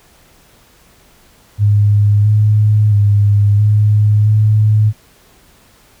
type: tone with pitch steps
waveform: sine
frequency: 103.3 / 106 / 102.4 / 105.2 / 107 Hz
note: G#2 / G#2 / G#2 / G#2 / A2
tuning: -9 / +36 / -24 / +23 / -48 cents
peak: -7 dBFS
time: 1.58-4.93 s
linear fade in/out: 50 ms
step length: 670 ms
effects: pink hiss -48 dBFS RMS until 6 s